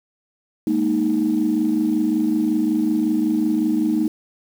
sine chord, Ab suspended second, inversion none, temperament equal, 207.7 / 233.1 / 311.1 Hz, Ab3 / Bb3 / Eb4, 0 / 0 / 0 cents, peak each -24 / -21 / -18 dBFS, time 0.67-4.08 s, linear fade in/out 2 ms, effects tanh soft clip ceiling -9 dBFS + 7-bit

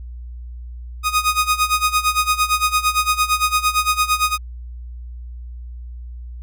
sawtooth tone with tremolo, 1244.5 Hz, D#6, in tune, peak -9 dBFS, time 1.03-4.38 s, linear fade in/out 50 ms, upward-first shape sine, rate 8.8 Hz, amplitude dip 85%, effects added 60 Hz sine -30 dBFS peak until 6.42 s

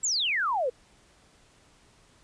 sine exponential sweep, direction down, 7880 to 466.2 Hz, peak -24 dBFS, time 0.03-0.7 s, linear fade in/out 10 ms, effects pink hiss -60 dBFS RMS until 2.23 s + resampled to 22050 Hz

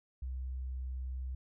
sine tone, 64.2 Hz, C2, 32 cents flat, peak -36 dBFS, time 0.22-1.35 s, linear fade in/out 5 ms, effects none

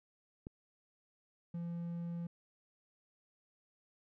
click, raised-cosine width 3 ms, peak -32 dBFS, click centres 0.469 s
triangle tone, 170.7 Hz, F3, 39 cents flat, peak -36 dBFS, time 1.54-2.27 s, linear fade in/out 5 ms
effects none

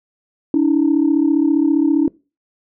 sine tone pair together, 286.2 / 321.2 Hz, D4 / E4, -45 / -45 cents, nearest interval major second, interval 200 cents, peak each -13 / -14 dBFS, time 0.54-2.08 s, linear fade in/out 2 ms, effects noise-tail reverb RT60 0.3 s tail -22 dB re dry + tanh soft clip ceiling -6 dBFS

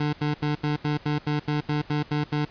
25% pulse tone bursts, 148.8 Hz, D3, 23 cents sharp, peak -19 dBFS, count 12, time 0-2.451 s, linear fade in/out 5 ms, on 130 ms, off 81 ms, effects pink hiss -49 dBFS RMS until 2.5 s + resampled to 11025 Hz

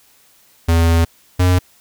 square tone pair in turn, 83.2 / 90.52 Hz, E2 / F#2, +17 / -37 cents, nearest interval minor second, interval 146 cents, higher second, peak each -11 dBFS, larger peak neither, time 0.68-1.05 / 1.39-1.59 s, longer first, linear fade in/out 10 ms, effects white hiss -52 dBFS RMS until 1.8 s

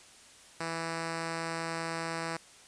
5% pulse tone, 164.81 Hz, E3, in tune, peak -22 dBFS, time 0.6-2.37 s, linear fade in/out 5 ms, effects white hiss -55 dBFS RMS until 2.67 s + resampled to 22050 Hz

